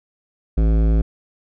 sine tone with hard clipping, 54.6 Hz, A1, 13 cents flat, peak -15 dBFS, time 0.57-1.02 s, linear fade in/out 10 ms, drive 15 dB, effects none

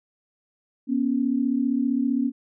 sine tone pair together, 241.9 / 277.2 Hz, B3 / C#4, -36 / 0 cents, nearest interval major second, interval 236 cents, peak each -23 dBFS, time 0.87-2.32 s, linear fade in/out 50 ms, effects none

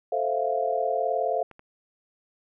sine chord, F major seventh, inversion first, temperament equal, 440 / 523.3 / 659.3 / 698.5 Hz, A4 / C5 / E5 / F5, 0 / 0 / 0 / 0 cents, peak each -30 / -29 / -29 / -27 dBFS, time 0.12-1.43 s, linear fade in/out 5 ms
clicks, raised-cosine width 0.5 ms, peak -32 dBFS, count 2, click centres 1.513 / 1.594 s
effects none

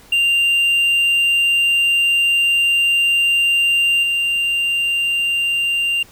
triangle tone with level steps, 2785 Hz, F7, 5 cents flat, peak -11 / -14 dBFS, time 0.12-6.03 s, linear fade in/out 5 ms, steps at 4.03 s, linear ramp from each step 2 ms, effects pink hiss -46 dBFS RMS until 6.11 s

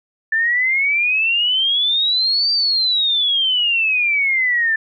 sine exponential two-way sweep, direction up then down, 1760 to 4699 to 1760 Hz, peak -14 dBFS, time 0.32-4.76 s, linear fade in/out 5 ms, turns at 2.52 s, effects none

